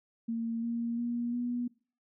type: tone with pitch steps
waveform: sine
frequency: 229.3 / 233.7 / 238.2 / 242.8 Hz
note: A#3 / A#3 / A#3 / B3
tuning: -28 / +5 / +38 / -29 cents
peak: -30 dBFS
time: 0.28-1.68 s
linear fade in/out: 10 ms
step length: 350 ms
effects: noise-tail reverb RT60 0.4 s tail -22 dB re dry